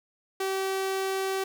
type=tone; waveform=sawtooth; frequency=384.4 Hz; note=G4; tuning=34 cents flat; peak=-23 dBFS; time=0.4-1.44 s; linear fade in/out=5 ms; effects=none